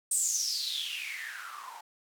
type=noise with band-pass filter sweep; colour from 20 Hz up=blue; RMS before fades=-34 dBFS; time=0.11-1.81 s; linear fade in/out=5 ms; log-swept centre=8700 to 840 Hz; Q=9.9; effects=none